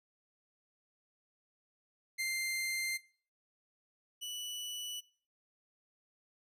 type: tone pair in turn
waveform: sawtooth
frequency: 2093 / 2960 Hz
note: C7 / F#7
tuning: 0 / 0 cents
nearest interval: tritone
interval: 600 cents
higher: second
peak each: -30 / -36 dBFS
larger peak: first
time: 2.18-2.98 / 4.21-5.01 s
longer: neither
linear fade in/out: 20 ms
effects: noise-tail reverb RT60 0.4 s tail -19 dB re dry + resampled to 32000 Hz